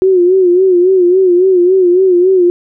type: tone with vibrato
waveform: sine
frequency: 365.7 Hz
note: F#4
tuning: 20 cents flat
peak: -5 dBFS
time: 0.02-2.5 s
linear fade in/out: 0 ms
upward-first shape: sine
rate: 3.6 Hz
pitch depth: 80 cents each way
effects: none